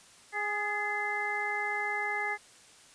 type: harmonic tone with a mistuned harmonic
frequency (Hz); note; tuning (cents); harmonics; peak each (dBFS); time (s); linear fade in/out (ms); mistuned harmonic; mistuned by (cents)
413.5; G#4; -8; 1 / 2 / 3 / 4 / 5; -41 / -35 / -41 / -36 / -33; 0.32-2.38; 50; 4; +51
effects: white hiss -56 dBFS RMS until 2.94 s + resampled to 22050 Hz